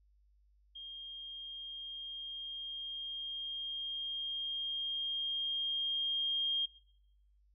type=tone with level ramp; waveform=sine; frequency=3222 Hz; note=G7; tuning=47 cents sharp; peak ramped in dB=-44 to -30 dBFS; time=0.75-6.66 s; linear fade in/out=10 ms; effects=noise-tail reverb RT60 0.8 s tail -21 dB re dry + added 50 Hz sine -65 dBFS peak until 7.54 s